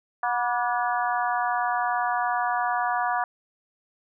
harmonic tone with a mistuned harmonic, 242.7 Hz, B3, 30 cents flat, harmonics 3 / 4 / 5 / 6 / 7, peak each -26 / -28 / -30 / -32 / -33 dBFS, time 0.23-3.24 s, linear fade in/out 2 ms, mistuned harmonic 5, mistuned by -57 cents, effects none

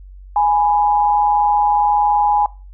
sine tone pair together, 830.6 / 992.1 Hz, G#5 / B5, 0 / +8 cents, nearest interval minor third, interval 308 cents, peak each -12 / -20 dBFS, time 0.36-2.46 s, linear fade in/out 2 ms, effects noise-tail reverb RT60 0.3 s tail -19 dB re dry + added 47 Hz sine -35 dBFS peak until 2.73 s

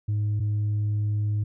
sine tone pair in turn, 104.8 / 104.8 Hz, G#2 / G#2, +16 / +16 cents, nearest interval unison, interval 0 cents, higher neither, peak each -20 dBFS, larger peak neither, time 0.08-0.4 / 0.4-1.44 s, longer second, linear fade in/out 10 ms, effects tanh soft clip ceiling -21 dBFS

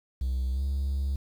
triangle tone with pitch glide, 64.1 to 68.7 Hz, C2 to C#2, -35 to -15 cents, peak -23 dBFS, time 0.21-1.16 s, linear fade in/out 5 ms, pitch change +120 cents, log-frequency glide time 0.52-0.62 s, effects tanh soft clip ceiling -20 dBFS + 9-bit

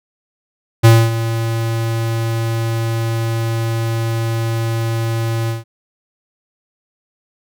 square tone with ADSR envelope, 114.1 Hz, A#2, 37 cents flat, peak -4 dBFS, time 0.83-5.64 s, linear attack 20 ms, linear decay 250 ms, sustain -13 dB, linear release 150 ms, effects none

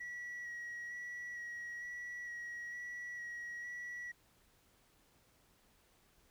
sine tone with vibrato, 1924 Hz, B6, 46 cents flat, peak -40 dBFS, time 0-4.12 s, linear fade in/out 10 ms, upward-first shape square, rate 1.1 Hz, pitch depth 14 cents each way, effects tanh soft clip ceiling -41 dBFS + pink hiss -70 dBFS RMS until 6.3 s

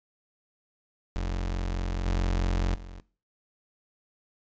35% pulse tone with level steps, 44.6 Hz, F1, 37 cents sharp, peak -26 / -22 / -39 dBFS, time 1.16-3 s, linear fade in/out 0 ms, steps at 2.06 / 2.75 s, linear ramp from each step 2 ms, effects noise-tail reverb RT60 0.4 s tail -20 dB re dry + resampled to 16000 Hz

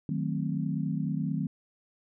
sine chord, D# diminished seventh, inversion none, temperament equal, 155.56 / 185 / 220 / 261.6 Hz, D#3 / F#3 / A3 / C4, 0 / 0 / 0 / 0 cents, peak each -31 / -33 / -35 / -35 dBFS, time 0.09-1.47 s, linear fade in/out 2 ms, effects none

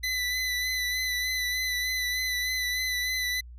25% pulse tone with vibrato, 2000 Hz, B6, 21 cents sharp, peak -23 dBFS, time 0.03-3.41 s, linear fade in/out 10 ms, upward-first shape sine, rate 3.3 Hz, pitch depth 24 cents each way, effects added 60 Hz sine -42 dBFS peak until 3.58 s + resampled to 32000 Hz

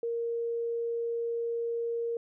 sine tone, 466.2 Hz, A#4, in tune, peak -29 dBFS, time 0.03-2.17 s, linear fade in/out 2 ms, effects none

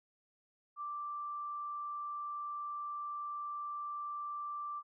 sine tone, 1174.7 Hz, D6, in tune, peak -38 dBFS, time 0.76-4.83 s, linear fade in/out 50 ms, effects none

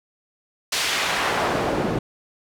pink noise with band-pass filter sweep, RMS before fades -23 dBFS, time 0.72-1.99 s, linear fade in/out 5 ms, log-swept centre 4200 to 250 Hz, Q 0.71, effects none

